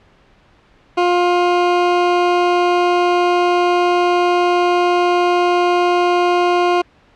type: tone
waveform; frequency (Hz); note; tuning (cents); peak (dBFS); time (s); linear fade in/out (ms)
20% pulse; 353.5; F4; +21; -7; 0.97-6.82; 10
effects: pink hiss -51 dBFS RMS until 7.15 s + low-pass 3000 Hz 12 dB/octave